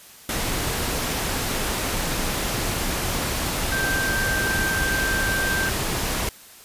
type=tone in noise; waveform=sine; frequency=1568 Hz; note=G6; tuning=in tune; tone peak=-23 dBFS; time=3.72-5.69 s; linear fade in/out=2 ms; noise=pink; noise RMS=-25 dBFS; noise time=0.29-6.29 s; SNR=-1 dB; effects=white hiss -46 dBFS RMS until 6.64 s + resampled to 32000 Hz